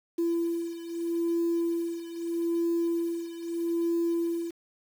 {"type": "beating tone pair", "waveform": "sine", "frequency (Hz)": [337.4, 338.19], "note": ["E4", "E4"], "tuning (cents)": [40, 44], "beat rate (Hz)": 0.79, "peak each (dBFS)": [-27, -30], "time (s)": [0.18, 4.51], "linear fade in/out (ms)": 10, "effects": ["tanh soft clip ceiling -21 dBFS", "8-bit"]}